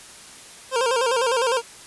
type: tone with vibrato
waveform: 25% pulse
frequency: 493.9 Hz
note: B4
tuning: in tune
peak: -15 dBFS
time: 0.71-1.62 s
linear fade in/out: 50 ms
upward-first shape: square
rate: 9.9 Hz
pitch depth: 100 cents each way
effects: white hiss -43 dBFS RMS until 1.86 s + resampled to 24000 Hz